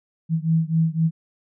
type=beating tone pair; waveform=sine; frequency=160.6 / 164.5 Hz; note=E3 / E3; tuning=-45 / -3 cents; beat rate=3.9 Hz; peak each=-20 / -21 dBFS; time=0.29-1.11 s; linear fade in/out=50 ms; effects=none